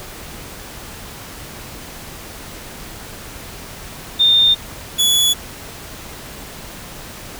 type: tone pair in turn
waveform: sine / sawtooth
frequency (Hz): 3627 / 3411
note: A#7 / G#7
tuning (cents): -48 / +46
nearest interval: minor second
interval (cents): 106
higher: first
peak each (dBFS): -9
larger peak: neither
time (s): 4.19-4.55 / 4.98-5.34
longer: neither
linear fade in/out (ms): 20
effects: pink hiss -34 dBFS RMS until 7.39 s